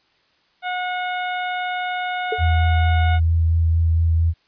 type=harmonic tone; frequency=727 Hz; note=F#5; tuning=31 cents flat; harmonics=1 / 2 / 3 / 4 / 5; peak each=-24 / -28 / -31 / -37 / -37 dBFS; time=0.62-3.2 s; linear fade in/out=50 ms
type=tone with exponential decay; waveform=sine; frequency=440 Hz; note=A4; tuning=in tune; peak=-16 dBFS; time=2.32-2.41 s; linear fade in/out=5 ms; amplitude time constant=19 ms
type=tone with vibrato; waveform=sine; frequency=82.41 Hz; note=E2; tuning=in tune; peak=-14 dBFS; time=2.38-4.34 s; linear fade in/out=50 ms; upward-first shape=sine; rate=4.4 Hz; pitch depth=14 cents each way
effects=white hiss -61 dBFS RMS until 4.47 s + resampled to 11025 Hz